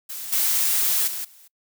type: noise with level steps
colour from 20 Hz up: blue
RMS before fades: -33 / -21 / -30 / -50 dBFS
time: 0.09-1.48 s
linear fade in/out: 10 ms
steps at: 0.32 / 1.07 / 1.24 s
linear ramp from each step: 10 ms
effects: noise-tail reverb RT60 0.1 s tail -25 dB re dry